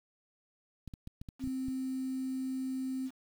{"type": "clicks", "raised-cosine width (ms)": 5, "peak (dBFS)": -31, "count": 8, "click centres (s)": [0.877, 0.938, 1.074, 1.215, 1.288, 1.44, 1.474, 1.684]}
{"type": "tone", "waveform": "sine", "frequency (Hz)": 261.6, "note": "C4", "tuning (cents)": 0, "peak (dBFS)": -33, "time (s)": [1.39, 3.11], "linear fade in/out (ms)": 50}
{"effects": ["9-bit"]}